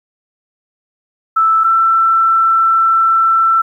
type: tone pair in turn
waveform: sine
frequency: 1318.5 / 1336.9 Hz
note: E6 / E6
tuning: 0 / +24 cents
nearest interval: unison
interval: 24 cents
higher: second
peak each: -8 dBFS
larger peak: neither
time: 1.36-1.64 / 1.64-3.62 s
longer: second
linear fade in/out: 10 ms
effects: 8-bit